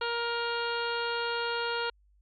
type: harmonic tone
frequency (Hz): 470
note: A#4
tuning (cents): +14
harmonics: 1 / 2 / 3 / 4 / 5 / 6 / 7 / 8 / 9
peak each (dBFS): -34 / -35 / -34 / -45 / -45 / -40 / -43 / -46 / -41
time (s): 0.01-1.9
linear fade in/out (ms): 5
effects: added 50 Hz sine -61 dBFS peak until 2.21 s